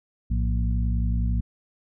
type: harmonic tone with a mistuned harmonic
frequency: 58.27 Hz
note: A#1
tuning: in tune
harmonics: 1 / 2 / 3 / 4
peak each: -22 / -28 / -32 / -34 dBFS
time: 0.3-1.41 s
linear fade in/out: 10 ms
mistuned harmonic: 2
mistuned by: -110 cents
effects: none